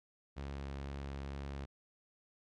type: tone with vibrato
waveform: sawtooth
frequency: 69.3 Hz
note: C#2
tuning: in tune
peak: -37 dBFS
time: 0.36-1.66 s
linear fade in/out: 20 ms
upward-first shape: sine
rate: 2.1 Hz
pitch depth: 9 cents each way
effects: low-pass 5000 Hz 12 dB/octave